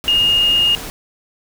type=tone in noise; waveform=sine; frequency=2843 Hz; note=F7; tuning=30 cents sharp; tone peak=-11 dBFS; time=0.08-0.75 s; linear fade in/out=0 ms; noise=pink; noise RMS=-29 dBFS; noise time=0.04-0.9 s; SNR=+15 dB; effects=none